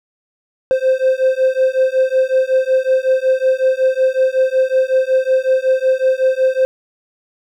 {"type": "beating tone pair", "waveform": "triangle", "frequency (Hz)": [519, 524.4], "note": ["C5", "C5"], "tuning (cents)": [-14, 4], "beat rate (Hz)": 5.4, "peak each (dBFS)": -13, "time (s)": [0.71, 6.65], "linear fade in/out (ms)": 0, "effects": []}